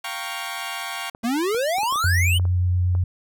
15% pulse chord, G half-diminished seventh, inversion third, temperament equal, 698.5 / 784 / 932.3 / 1108.7 Hz, F5 / G5 / Bb5 / Db6, 0 / 0 / 0 / 0 cents, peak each -28 / -27 / -29 / -26 dBFS, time 0.04-1.1 s, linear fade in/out 5 ms
clicks, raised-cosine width 1 ms, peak -24 dBFS, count 11, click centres 1.149 / 1.237 / 1.547 / 1.784 / 1.833 / 1.925 / 1.958 / 2.041 / 2.397 / 2.453 / 2.951 s
square exponential sweep, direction up, 219.2 to 3136 Hz, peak -21 dBFS, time 1.23-2.39 s, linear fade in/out 20 ms
sine tone with vibrato, 90 Hz, F#2, 47 cents flat, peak -17 dBFS, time 2.04-3.04 s, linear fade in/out 5 ms, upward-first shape sine, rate 8.6 Hz, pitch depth 11 cents each way
effects none

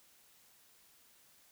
silence, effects white hiss -65 dBFS RMS until 1.51 s

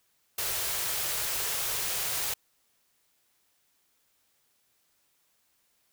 white band-stop noise, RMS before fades -31 dBFS, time 0.38-2.34 s, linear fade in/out 5 ms, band 170 to 340 Hz, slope 48 dB/octave, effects white hiss -71 dBFS RMS until 5.92 s

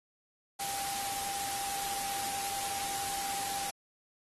sine tone in noise, 794 Hz, G5, 22 cents sharp, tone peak -38 dBFS, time 0.59-3.71 s, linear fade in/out 10 ms, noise white, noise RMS -37 dBFS, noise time 0.59-3.71 s, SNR -4 dB, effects AAC 32 kbps

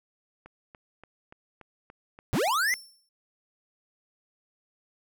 click train, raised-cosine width 0.5 ms, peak -32 dBFS, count 8, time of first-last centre 0.46-2.477 s, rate 3.47 Hz
square linear sweep, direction up, 67.8 to 2093 Hz, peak -24 dBFS, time 2.33-2.74 s, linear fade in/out 0 ms
sawtooth tone with exponential decay, 5410 Hz, E8, 44 cents sharp, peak -30 dBFS, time 2.68-3.09 s, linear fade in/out 2 ms, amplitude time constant 87 ms
effects none

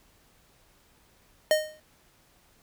square tone with exponential decay, 617 Hz, D#5, 15 cents flat, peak -17 dBFS, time 1.51-1.8 s, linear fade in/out 1 ms, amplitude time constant 61 ms, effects pink hiss -62 dBFS RMS until 2.62 s

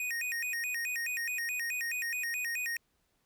square tone with vibrato, 2150 Hz, C7, 47 cents sharp, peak -33 dBFS, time 0-2.77 s, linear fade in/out 2 ms, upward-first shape square, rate 4.7 Hz, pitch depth 250 cents each way, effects pink hiss -75 dBFS RMS until 3.25 s

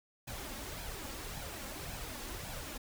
pink noise with flanger, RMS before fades -43 dBFS, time 0.27-2.78 s, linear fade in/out 10 ms, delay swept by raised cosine 1.2 to 3.7 ms, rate 1.8 Hz, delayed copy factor +0.55, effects none

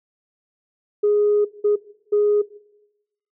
sine tone bursts at uneven times, 415.3 Hz, G#4, in tune, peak -13 dBFS, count 3, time 1.03-1.45 / 1.64-1.76 / 2.12-2.42 s, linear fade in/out 10 ms, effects noise-tail reverb RT60 0.9 s tail -19 dB re dry + tanh soft clip ceiling -10 dBFS

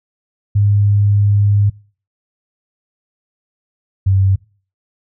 sine tone pair in turn, 102.1 / 96.37 Hz, G#2 / G2, -29 / -29 cents, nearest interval minor second, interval 100 cents, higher first, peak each -9 dBFS, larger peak neither, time 0.55-1.7 / 4.06-4.36 s, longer first, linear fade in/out 10 ms, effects noise-tail reverb RT60 0.4 s tail -23 dB re dry

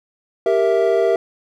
triangle chord, E diminished, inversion first, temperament equal, 392 / 466.2 / 659.3 Hz, G4 / Bb4 / E5, 0 / 0 / 0 cents, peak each -16 dBFS, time 0.46-1.16 s, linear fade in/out 2 ms, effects none

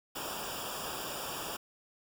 pink noise with comb filter, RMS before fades -39 dBFS, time 0.15-1.57 s, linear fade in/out 10 ms, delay 0.48 ms, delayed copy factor -0.9, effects none

